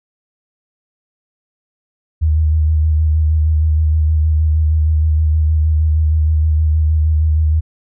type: tone with vibrato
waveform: sine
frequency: 77.78 Hz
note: D#2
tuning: in tune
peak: -10 dBFS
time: 2.21-7.61 s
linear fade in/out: 20 ms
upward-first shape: square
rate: 6.4 Hz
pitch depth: 24 cents each way
effects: none